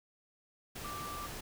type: tone in noise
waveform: sine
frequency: 1174.7 Hz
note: D6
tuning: in tune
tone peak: -41 dBFS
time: 0.84-1.27 s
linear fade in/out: 10 ms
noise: pink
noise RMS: -44 dBFS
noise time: 0.75-1.41 s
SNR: 0 dB
effects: none